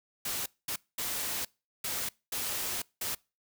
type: noise bursts at uneven times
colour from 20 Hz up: white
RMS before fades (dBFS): -34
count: 6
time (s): 0.25-0.46 / 0.68-0.76 / 0.98-1.45 / 1.84-2.09 / 2.32-2.82 / 3.01-3.15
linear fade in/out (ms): 5
effects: noise-tail reverb RT60 0.3 s tail -25 dB re dry